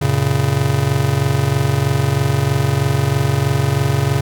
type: chord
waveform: square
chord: F# major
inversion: none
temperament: just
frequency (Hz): 92.5 / 115.62 / 138.75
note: F#2 / A#2 / C#3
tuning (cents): 0 / -14 / +2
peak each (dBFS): -22 / -20 / -17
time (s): 0.01-4.21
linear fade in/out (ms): 10
effects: none